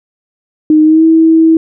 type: tone with pitch glide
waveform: sine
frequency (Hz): 308.7 to 323.5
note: D#4 to E4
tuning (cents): -14 to -32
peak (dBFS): -3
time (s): 0.7-1.57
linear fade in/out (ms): 2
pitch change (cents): +82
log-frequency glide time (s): 0.83-1.04
effects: none